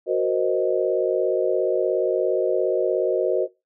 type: chord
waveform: sine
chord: C half-diminished seventh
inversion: second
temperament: equal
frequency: 370 / 466.2 / 523.3 / 622.3 Hz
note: Gb4 / Bb4 / C5 / Eb5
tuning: 0 / 0 / 0 / 0 cents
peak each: -22 / -24 / -25 / -25 dBFS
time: 0.06-3.48 s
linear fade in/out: 50 ms
effects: noise-tail reverb RT60 0.2 s tail -18 dB re dry